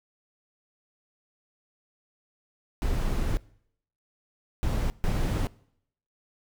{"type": "noise bursts at uneven times", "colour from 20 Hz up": "brown", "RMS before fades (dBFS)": -26, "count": 3, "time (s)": [[2.82, 3.37], [4.63, 4.9], [5.04, 5.47]], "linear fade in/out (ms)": 0, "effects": ["noise-tail reverb RT60 0.7 s tail -22 dB re dry"]}